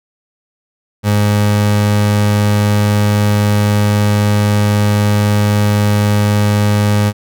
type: tone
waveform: 30% pulse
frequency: 103.83 Hz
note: G#2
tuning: in tune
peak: -7 dBFS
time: 1.03-7.13 s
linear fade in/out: 50 ms
effects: none